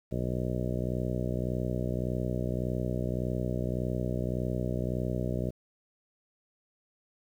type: harmonic tone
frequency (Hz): 61.74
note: B1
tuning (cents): 0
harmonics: 1 / 2 / 3 / 4 / 5 / 6 / 7 / 8 / 9 / 10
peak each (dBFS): -36 / -33 / -35 / -39 / -41 / -39 / -43 / -43 / -42 / -41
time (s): 0.11-5.51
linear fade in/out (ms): 20
effects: 10-bit